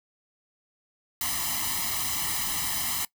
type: noise with comb filter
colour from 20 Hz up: white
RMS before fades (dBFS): -29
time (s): 1.21-3.05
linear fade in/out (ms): 2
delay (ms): 0.99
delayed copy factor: +1
effects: noise-tail reverb RT60 0.1 s tail -21 dB re dry